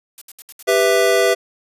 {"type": "noise bursts", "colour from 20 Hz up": "blue", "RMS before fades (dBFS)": -35, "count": 7, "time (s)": [0.18, 0.832], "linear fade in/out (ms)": 0, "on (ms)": 34, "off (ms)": 69}
{"type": "chord", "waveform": "square", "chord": "E minor", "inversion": "first", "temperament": "just", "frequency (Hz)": [395.6, 494.4, 659.3], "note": ["G4", "B4", "E5"], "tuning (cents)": [16, 2, 0], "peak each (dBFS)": -18, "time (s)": [0.67, 1.35], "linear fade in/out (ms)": 20}
{"effects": ["resampled to 32000 Hz"]}